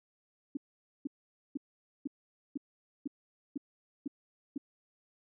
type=tone bursts; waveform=sine; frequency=280.9 Hz; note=C#4; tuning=23 cents sharp; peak=-32 dBFS; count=9; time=0.55-4.579 s; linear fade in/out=5 ms; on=21 ms; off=480 ms; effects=none